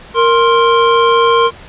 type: tone pair together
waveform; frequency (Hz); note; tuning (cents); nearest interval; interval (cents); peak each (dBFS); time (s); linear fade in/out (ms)
square; 465.2 / 1054; A#4 / C6; -4 / +12; octave + major second; 1416; -11; 0.14-1.51; 50
effects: pink hiss -36 dBFS RMS until 1.68 s + resampled to 8000 Hz